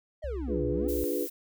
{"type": "exponential two-way sweep", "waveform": "triangle", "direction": "down then up", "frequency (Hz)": [659.3, 116.54, 292.6], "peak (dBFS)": -32, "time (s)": [0.22, 0.89], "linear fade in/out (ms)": 20, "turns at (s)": 0.67}
{"type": "tone with pitch glide", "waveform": "sine", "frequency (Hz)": [65.41, 64.73], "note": ["C2", "C2"], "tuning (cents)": [0, -18], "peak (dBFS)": -33, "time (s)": [0.24, 1.04], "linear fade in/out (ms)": 0, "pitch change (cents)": -18, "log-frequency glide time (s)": [0.73, 0.83]}
{"type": "chord", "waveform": "sine", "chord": "D diminished seventh", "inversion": "none", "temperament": "equal", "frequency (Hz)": [293.7, 349.2, 415.3, 493.9], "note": ["D4", "F4", "Ab4", "Cb5"], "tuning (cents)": [0, 0, 0, 0], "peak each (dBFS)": -33, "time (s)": [0.47, 1.28], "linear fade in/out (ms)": 50}
{"type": "noise", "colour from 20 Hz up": "violet", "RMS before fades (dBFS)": -39, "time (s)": [0.88, 1.3], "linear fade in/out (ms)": 10}
{"effects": []}